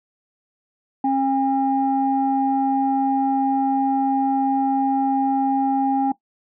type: tone pair together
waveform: sine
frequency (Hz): 270.4 / 808.3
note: C#4 / G#5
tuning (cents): -43 / -47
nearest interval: octave + perfect fifth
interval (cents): 1896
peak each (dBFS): -19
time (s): 1.04-6.12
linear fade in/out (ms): 5
effects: noise-tail reverb RT60 0.1 s tail -18 dB re dry + tanh soft clip ceiling -9 dBFS